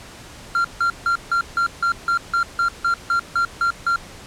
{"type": "tone bursts", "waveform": "triangle", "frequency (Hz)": 1381, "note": "F6", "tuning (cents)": -20, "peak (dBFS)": -14, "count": 14, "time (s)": [0.55, 3.96], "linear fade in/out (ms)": 2, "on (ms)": 95, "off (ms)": 160, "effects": ["pink hiss -40 dBFS RMS until 4.26 s", "low-pass 9000 Hz 12 dB/octave"]}